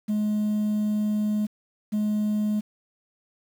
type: tone pair in turn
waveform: sine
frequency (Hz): 211 / 211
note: G#3 / G#3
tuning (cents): +28 / +28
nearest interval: unison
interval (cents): 0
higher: neither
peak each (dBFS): -19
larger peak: neither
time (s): 0.08-1.47 / 1.92-2.61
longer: first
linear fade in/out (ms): 20
effects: tanh soft clip ceiling -21 dBFS + 8-bit